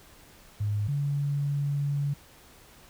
sine tone pair in turn, 103.83 / 142.72 Hz, G#2 / D3, 0 / -49 cents, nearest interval tritone, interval 551 cents, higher second, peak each -25 dBFS, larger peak neither, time 0.6-0.88 / 0.88-2.14 s, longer second, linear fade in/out 10 ms, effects pink hiss -54 dBFS RMS until 2.89 s

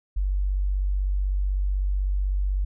sine tone, 48 Hz, G1, 36 cents flat, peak -21 dBFS, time 0.16-2.65 s, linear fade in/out 10 ms, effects none

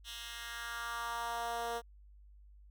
10% pulse tone with high-pass filter sweep, 234.2 Hz, A#3, 8 cents sharp, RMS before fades -40 dBFS, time 0.04-1.82 s, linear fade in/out 50 ms, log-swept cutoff 3000 to 490 Hz, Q 2.1, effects added 50 Hz sine -55 dBFS peak until 2.7 s

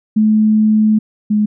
sine tone pair in turn, 215.5 / 210.8 Hz, A3 / G#3, -36 / +26 cents, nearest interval unison, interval 38 cents, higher first, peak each -8 / -10 dBFS, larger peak first, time 0.16-0.99 / 1.3-1.46 s, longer first, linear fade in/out 10 ms, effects none

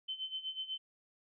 sine tone with tremolo, 3069 Hz, G7, 37 cents flat, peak -35 dBFS, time 0.08-0.78 s, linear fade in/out 10 ms, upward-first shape sine, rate 8.1 Hz, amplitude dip 80%, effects none

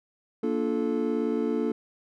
triangle chord, Bb major seventh, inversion none, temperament just, 233.1 / 291.4 / 349.6 / 437 Hz, Bb3 / D4 / F4 / A4, 0 / -13 / +2 / -12 cents, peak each -27 / -28 / -31 / -27 dBFS, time 0.43-1.72 s, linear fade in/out 5 ms, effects none

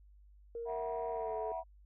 sine tone with pitch glide, 466.2 to 437.5 Hz, A#4 to A4, 0 to -10 cents, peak -38 dBFS, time 0.55-1.52 s, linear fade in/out 2 ms, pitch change -110 cents, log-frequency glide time 1.1-1.35 s
sine chord, E suspended second, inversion none, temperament equal with one note detuned, 659.3 / 740 / 963.5 Hz, E5 / F#5 / B5, 0 / 0 / -43 cents, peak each -39 / -41 / -42 dBFS, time 0.65-1.64 s, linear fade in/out 50 ms
effects tanh soft clip ceiling -28 dBFS + added 50 Hz sine -57 dBFS peak until 1.85 s

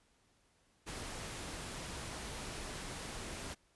pink noise, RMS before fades -44 dBFS, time 0.86-3.55 s, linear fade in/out 20 ms, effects pink hiss -72 dBFS RMS until 3.75 s + resampled to 24000 Hz

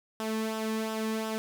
sawtooth tone with flanger, 220 Hz, A3, in tune, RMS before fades -32 dBFS, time 0.2-1.38 s, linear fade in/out 0 ms, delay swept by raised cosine 0.45 to 1.45 ms, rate 2.8 Hz, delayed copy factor -0.55, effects none

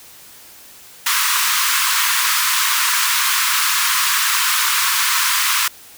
pink high-pass noise, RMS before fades -17 dBFS, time 1.06-5.68 s, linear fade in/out 5 ms, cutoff 970 Hz, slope 96 dB/octave, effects white hiss -42 dBFS RMS until 5.97 s

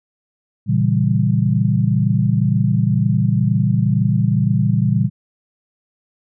sine chord, A# diminished seventh, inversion none, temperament equal, 116.54 / 138.59 / 164.81 / 196 Hz, A#2 / C#3 / E3 / G3, 0 / 0 / 0 / 0 cents, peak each -17 / -19 / -20 / -19 dBFS, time 0.66-5.1 s, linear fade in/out 50 ms, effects none

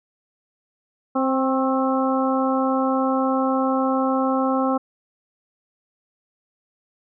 harmonic tone with a mistuned harmonic, 263.3 Hz, C4, 11 cents sharp, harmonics 1 / 2 / 3 / 4 / 5, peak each -21 / -24 / -26 / -27 / -28 dBFS, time 1.15-4.78 s, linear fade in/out 10 ms, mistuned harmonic 4, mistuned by +38 cents, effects none

